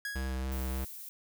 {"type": "tone with exponential decay", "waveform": "45% pulse", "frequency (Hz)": 1658, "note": "G#6", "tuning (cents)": -3, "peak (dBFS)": -33, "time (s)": [0.05, 0.65], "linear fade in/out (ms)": 2, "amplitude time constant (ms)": 130}
{"type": "tone with vibrato", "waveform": "square", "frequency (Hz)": 65.41, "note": "C2", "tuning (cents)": 0, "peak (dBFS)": -33, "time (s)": [0.15, 0.85], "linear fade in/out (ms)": 10, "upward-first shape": "square", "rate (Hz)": 3.5, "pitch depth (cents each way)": 13}
{"type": "noise", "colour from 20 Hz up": "violet", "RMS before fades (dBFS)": -45, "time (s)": [0.52, 1.09], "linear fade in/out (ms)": 0}
{"effects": []}